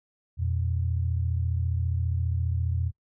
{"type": "tone pair together", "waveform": "sine", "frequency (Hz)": [85.2, 120], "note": ["F2", "B2"], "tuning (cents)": [-42, -49], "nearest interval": "tritone", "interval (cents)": 593, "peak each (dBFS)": [-25, -30], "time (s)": [0.37, 2.92], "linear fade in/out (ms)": 50, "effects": ["noise-tail reverb RT60 0.1 s tail -24 dB re dry"]}